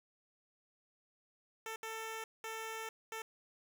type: tone bursts at uneven times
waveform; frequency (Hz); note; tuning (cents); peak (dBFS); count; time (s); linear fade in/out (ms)
10% pulse; 445.2; A4; +20; -33; 4; 1.66-1.76 / 1.83-2.24 / 2.44-2.89 / 3.12-3.22; 2
effects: none